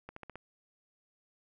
accelerating click train, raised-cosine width 0.5 ms, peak -29 dBFS, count 5, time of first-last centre 0.09-0.356 s, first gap 74 ms, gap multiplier 0.93, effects none

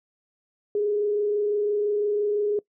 sine tone with frequency modulation, 415 Hz, G#4, 1 cent flat, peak -21 dBFS, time 0.75-2.59 s, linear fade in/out 2 ms, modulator 25.9 Hz, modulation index 0.34, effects noise-tail reverb RT60 0.1 s tail -22 dB re dry

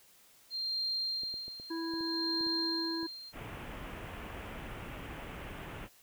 sine tone with tremolo, 4186 Hz, C8, in tune, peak -31 dBFS, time 0.5-3.33 s, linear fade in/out 50 ms, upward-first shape sine, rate 0.63 Hz, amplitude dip 80%
clicks, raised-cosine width 2 ms, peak -38 dBFS, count 9, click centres 1.234 / 1.341 / 1.481 / 1.599 / 1.937 / 2.008 / 2.409 / 2.468 / 3.03 s
harmonic tone, 329.6 Hz, E4, in tune, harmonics 1 / 3 / 5, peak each -35 / -44 / -47 dBFS, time 1.7-3.07 s, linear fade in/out 10 ms
pink low-pass noise, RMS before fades -44 dBFS, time 3.32-5.89 s, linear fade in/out 50 ms, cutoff 3100 Hz, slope 48 dB/octave
effects white hiss -62 dBFS RMS until 6.02 s

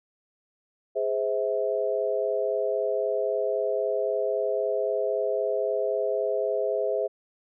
sine chord, Ab augmented, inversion none, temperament just, 415.3 / 519.1 / 648.9 Hz, Ab4 / C5 / E5, 0 / -14 / -27 cents, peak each -28 dBFS, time 0.95-7.08 s, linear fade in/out 20 ms, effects none

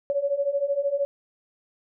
sine beating tone pair, 554.4 / 567.4 Hz, C#5 / C#5, 0 / +40 cents, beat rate 13 Hz, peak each -27 / -24 dBFS, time 0.1-1.05 s, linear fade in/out 0 ms, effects none

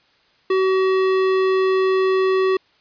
sine tone with tanh clipping, 378.6 Hz, F#4, 40 cents sharp, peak -17 dBFS, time 0.5-2.57 s, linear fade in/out 5 ms, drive 18 dB, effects white hiss -58 dBFS RMS until 2.8 s + resampled to 11025 Hz

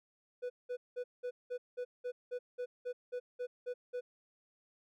triangle tone bursts, 493.9 Hz, B4, in tune, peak -34 dBFS, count 14, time 0.42-4.01 s, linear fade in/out 20 ms, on 80 ms, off 190 ms, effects none

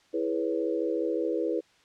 sine chord, C# minor seventh, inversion first, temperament equal with one note detuned, 329.6 / 415.3 / 489.3 / 554.4 Hz, E4 / G#4 / B4 / C#5, 0 / 0 / -16 / 0 cents, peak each -30 / -32 / -30 / -36 dBFS, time 0.13-1.61 s, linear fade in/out 20 ms, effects white hiss -62 dBFS RMS until 1.84 s + low-pass 5000 Hz 12 dB/octave

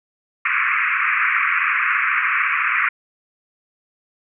white band-pass noise, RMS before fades -19 dBFS, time 0.45-2.89 s, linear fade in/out 5 ms, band 1100 to 2500 Hz, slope 96 dB/octave, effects none

